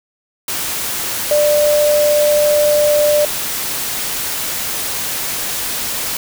sine tone in noise, 593 Hz, D5, 17 cents sharp, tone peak -10 dBFS, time 1.31-3.25 s, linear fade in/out 2 ms, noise white, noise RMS -21 dBFS, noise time 0.48-6.17 s, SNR +8 dB, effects none

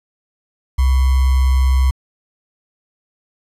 sine tone with sample-and-hold, 65.41 Hz, C2, in tune, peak -10 dBFS, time 0.78-1.91 s, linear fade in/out 10 ms, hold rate 1050 Hz, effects resampled to 32000 Hz

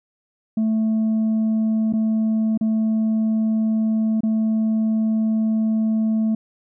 sine tone with dropouts, 220 Hz, A3, in tune, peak -14 dBFS, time 0.57-6.35 s, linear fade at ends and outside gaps 5 ms, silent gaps 1.926-1.935 / 2.576-2.61 / 4.207-4.233 s, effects tanh soft clip ceiling -16 dBFS

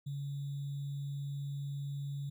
sine tone with sample-and-hold, 140.9 Hz, C#3, 29 cents sharp, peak -36 dBFS, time 0.06-2.3 s, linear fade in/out 10 ms, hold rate 3675 Hz, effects none

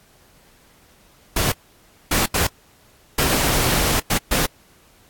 pink noise bursts at uneven times, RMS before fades -19 dBFS, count 6, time 1.36-1.52 / 2.11-2.26 / 2.34-2.47 / 3.18-4 / 4.1-4.18 / 4.31-4.46 s, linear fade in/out 5 ms, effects pink hiss -54 dBFS RMS until 5.09 s + AAC 64 kbps

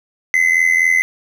triangle tone with amplitude modulation, 2046 Hz, C7, 39 cents flat, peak -6 dBFS, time 0.34-1.02 s, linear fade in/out 0 ms, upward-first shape sine, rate 84 Hz, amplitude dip 75%, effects none

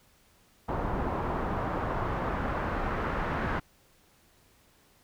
pink noise with low-pass filter sweep, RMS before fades -31 dBFS, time 0.68-3.6 s, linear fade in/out 10 ms, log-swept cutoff 970 to 1500 Hz, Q 1.5, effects pink hiss -63 dBFS RMS until 5.03 s

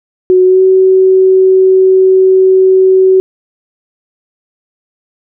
sine tone with pitch glide, 368.8 to 377.2 Hz, F#4 to F#4, -6 to +33 cents, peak -3 dBFS, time 0.3-3.2 s, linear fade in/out 0 ms, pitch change +39 cents, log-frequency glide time 0.44-0.62 s, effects none

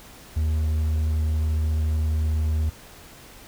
triangle tone, 77.78 Hz, D#2, in tune, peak -18 dBFS, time 0.36-2.7 s, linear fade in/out 10 ms, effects pink hiss -46 dBFS RMS until 3.47 s

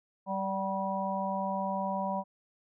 harmonic tone with a mistuned harmonic, 194.2 Hz, G3, 16 cents flat, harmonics 1 / 3 / 4 / 5, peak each -35 / -36 / -36 / -34 dBFS, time 0.26-2.24 s, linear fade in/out 50 ms, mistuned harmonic 4, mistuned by -30 cents, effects none

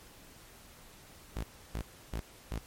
sawtooth tone bursts, 55 Hz, A1, in tune, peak -30 dBFS, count 4, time 1.36-2.586 s, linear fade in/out 0 ms, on 74 ms, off 310 ms, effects pink hiss -55 dBFS RMS until 2.66 s + MP3 64 kbps

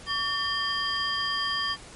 sine tone cluster, 1134 / 1798 / 3178 / 4840 Hz, C#6 / A6 / G7 / D#8, +39 / +37 / +23 / -49 cents, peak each -31 dBFS, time 0.06-1.77 s, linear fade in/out 50 ms, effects pink hiss -46 dBFS RMS until 1.95 s + MP3 48 kbps

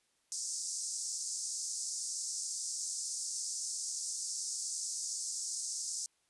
white band-pass noise, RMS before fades -39 dBFS, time 0.32-6.06 s, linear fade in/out 0 ms, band 5100 to 8800 Hz, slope 48 dB/octave, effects white hiss -75 dBFS RMS until 6.29 s + resampled to 24000 Hz

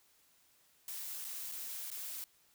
blue noise with dropouts, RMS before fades -43 dBFS, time 0.88-2.24 s, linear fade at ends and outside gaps 1 ms, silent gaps 1.244-1.248 / 1.516-1.52 / 1.903-1.915 s, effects white hiss -69 dBFS RMS until 2.54 s

